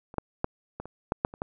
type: clicks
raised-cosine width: 1 ms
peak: -30 / -12 / -11 / -21 / -27 / -11 / -9 / -28 / -17 dBFS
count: 9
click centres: 0.141 / 0.183 / 0.444 / 0.8 / 0.856 / 1.121 / 1.249 / 1.339 / 1.419 s
effects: none